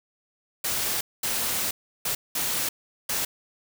white noise bursts at uneven times, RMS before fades -27 dBFS, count 5, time 0.64-1.01 / 1.23-1.71 / 2.05-2.15 / 2.35-2.69 / 3.09-3.25 s, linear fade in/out 5 ms, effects none

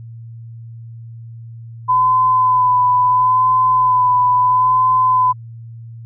sine tone with vibrato, 1008 Hz, B5, 35 cents sharp, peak -10 dBFS, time 1.88-5.33 s, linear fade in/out 20 ms, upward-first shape sine, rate 0.74 Hz, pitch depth 22 cents each way, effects added 115 Hz sine -31 dBFS peak until 6.05 s

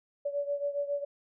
sine beating tone pair, 570 / 577.3 Hz, C#5 / D5, +48 / -30 cents, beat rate 7.3 Hz, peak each -31 / -35 dBFS, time 0.25-1.05 s, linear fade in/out 10 ms, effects none

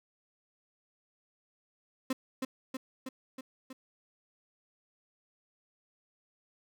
35% pulse tone with echo, 261.6 Hz, C4, in tune, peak -27 dBFS, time 2.1-2.13 s, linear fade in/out 5 ms, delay 320 ms, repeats 5, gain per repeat -3 dB, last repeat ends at 3.73 s, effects none

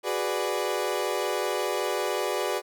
30% pulse chord, G# half-diminished seventh, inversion third, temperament equal, 370 / 415.3 / 493.9 / 587.3 Hz, F#4 / G#4 / B4 / D5, 0 / 0 / 0 / 0 cents, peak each -29 dBFS, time 0.03-2.62 s, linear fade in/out 50 ms, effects none

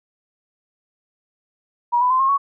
sine tone with pitch steps, 958 / 995.2 / 1033.9 / 1074.1 / 1115.8 Hz, A#5 / B5 / C6 / C6 / C#6, +47 / +13 / -21 / +45 / +11 cents, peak -14 dBFS, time 1.92-2.38 s, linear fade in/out 20 ms, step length 92 ms, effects none

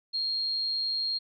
sine tone, 4237 Hz, C8, 21 cents sharp, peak -27 dBFS, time 0.13-1.19 s, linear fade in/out 20 ms, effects none

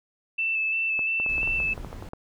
sine tone with vibrato, 2643 Hz, E7, 4 cents sharp, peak -23 dBFS, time 0.38-1.74 s, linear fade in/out 10 ms, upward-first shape square, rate 2.9 Hz, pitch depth 15 cents each way
clicks, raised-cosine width 1 ms, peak -23 dBFS, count 12, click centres 0.992 / 1.2 / 1.263 / 1.381 / 1.431 / 1.475 / 1.602 / 1.778 / 1.847 / 1.929 / 2.025 / 2.134 s
brown noise, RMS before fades -37 dBFS, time 1.29-2.09 s, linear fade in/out 2 ms
effects none

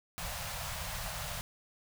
pink band-stop noise, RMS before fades -39 dBFS, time 0.18-1.41 s, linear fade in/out 0 ms, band 180 to 550 Hz, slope 48 dB/octave, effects none

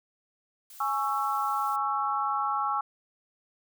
blue noise, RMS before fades -48 dBFS, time 0.7-1.76 s, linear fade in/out 2 ms
sine chord, C# minor, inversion second, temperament just, 831.5 / 1108.7 / 1330.5 Hz, G#5 / C#6 / E6, +2 / 0 / +16 cents, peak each -30 / -30 / -30 dBFS, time 0.8-2.81 s, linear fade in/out 5 ms
effects none

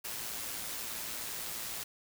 white noise with amplitude modulation, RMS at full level -38 dBFS, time 0.04-1.84 s, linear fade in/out 10 ms, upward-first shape sine, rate 112 Hz, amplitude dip 35%, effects none

